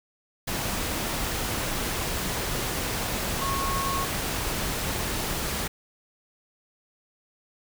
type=tone in noise; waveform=sine; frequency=1094 Hz; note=C#6; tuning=23 cents flat; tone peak=-28 dBFS; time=3.41-4.05 s; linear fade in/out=10 ms; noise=pink; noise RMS=-29 dBFS; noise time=0.47-5.68 s; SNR=-2 dB; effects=none